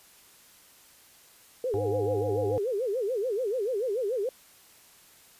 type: tone with vibrato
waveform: sine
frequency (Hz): 453.5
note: A#4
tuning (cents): -48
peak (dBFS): -26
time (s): 1.64-4.29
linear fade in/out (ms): 2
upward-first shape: sine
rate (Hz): 6.9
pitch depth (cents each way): 260
type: harmonic tone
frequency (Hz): 102.7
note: G#2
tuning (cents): -19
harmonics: 1 / 3 / 5 / 7 / 8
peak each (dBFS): -32 / -37 / -39 / -40 / -41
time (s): 1.74-2.58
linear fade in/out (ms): 0
effects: white hiss -56 dBFS RMS until 5.39 s + resampled to 32000 Hz